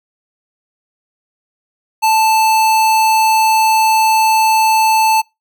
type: tone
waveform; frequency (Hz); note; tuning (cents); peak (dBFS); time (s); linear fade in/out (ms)
square; 880; A5; 0; -10; 2.02-5.22; 20
effects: noise-tail reverb RT60 0.2 s tail -25 dB re dry